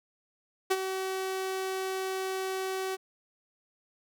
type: tone with ADSR envelope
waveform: sawtooth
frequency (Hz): 379.5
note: F#4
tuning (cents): +44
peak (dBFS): -18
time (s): 0.7-2.97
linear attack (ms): 14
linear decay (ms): 41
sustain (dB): -9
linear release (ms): 29
effects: none